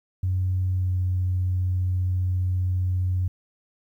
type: tone with pitch glide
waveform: sine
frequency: 92.5 to 91.49 Hz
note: F#2 to F#2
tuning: 0 to -19 cents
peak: -20 dBFS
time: 0.23-3.28 s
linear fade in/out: 5 ms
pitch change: -19 cents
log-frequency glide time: 0.75-0.9 s
effects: tanh soft clip ceiling -16 dBFS + 10-bit